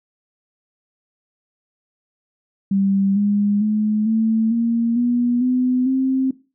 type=tone with pitch steps; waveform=sine; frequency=196 / 204.4 / 213.2 / 222.4 / 232 / 242 / 252.4 / 263.3 Hz; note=G3 / G#3 / G#3 / A3 / A#3 / B3 / B3 / C4; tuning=0 / -27 / +46 / +19 / -8 / -35 / +38 / +11 cents; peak=-15 dBFS; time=2.71-6.31 s; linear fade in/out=5 ms; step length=450 ms; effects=noise-tail reverb RT60 0.3 s tail -18 dB re dry